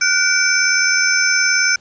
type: tone cluster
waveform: sine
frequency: 1438 / 1517 / 2307 / 5310 / 6140 Hz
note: F#6 / F#6 / D7 / E8 / G8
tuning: -50 / +43 / -31 / +12 / -37 cents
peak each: -19 dBFS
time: 0.01-1.76 s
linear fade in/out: 5 ms
effects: pink hiss -50 dBFS RMS until 1.8 s + resampled to 16000 Hz